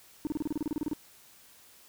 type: tone bursts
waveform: sine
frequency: 302.1 Hz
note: D4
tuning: 49 cents sharp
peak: -25 dBFS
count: 14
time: 0.25-0.933 s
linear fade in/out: 0 ms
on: 20 ms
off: 31 ms
effects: tanh soft clip ceiling -27 dBFS + white hiss -57 dBFS RMS until 1.88 s